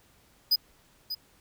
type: tone with echo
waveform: square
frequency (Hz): 4978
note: D#8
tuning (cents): 0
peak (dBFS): -20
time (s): 0.51-0.56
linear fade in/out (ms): 10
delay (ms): 590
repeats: 1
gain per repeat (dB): -11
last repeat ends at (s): 1.15
effects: pink hiss -62 dBFS RMS until 1.4 s